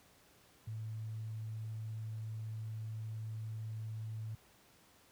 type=tone; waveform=sine; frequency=110 Hz; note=A2; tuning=in tune; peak=-39 dBFS; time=0.67-4.35 s; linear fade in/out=5 ms; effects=pink hiss -65 dBFS RMS until 5.11 s + high-pass 60 Hz 12 dB/octave